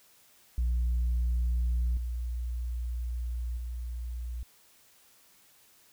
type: tone with level steps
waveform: sine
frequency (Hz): 60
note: B1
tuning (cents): -49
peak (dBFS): -23 / -30 / -33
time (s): 0.58-4.43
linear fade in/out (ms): 0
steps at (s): 1.97 / 3.57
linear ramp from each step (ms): 2
effects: tanh soft clip ceiling -23 dBFS + white hiss -61 dBFS RMS until 5.92 s